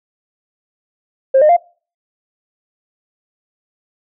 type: tone with pitch steps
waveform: sine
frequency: 533 / 608.7 / 695.2 Hz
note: C5 / D#5 / F5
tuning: +32 / -38 / -8 cents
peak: -5 dBFS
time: 1.34-1.568 s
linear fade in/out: 10 ms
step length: 76 ms
effects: noise-tail reverb RT60 0.4 s tail -26 dB re dry + tanh soft clip ceiling -3 dBFS